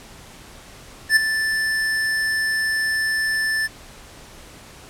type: tone with ADSR envelope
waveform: square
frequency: 1760 Hz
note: A6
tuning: in tune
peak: -10 dBFS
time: 1.09-3.68 s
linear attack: 73 ms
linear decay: 12 ms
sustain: -10 dB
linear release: 26 ms
effects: pink hiss -43 dBFS RMS until 4.89 s + low-pass 11000 Hz 12 dB/octave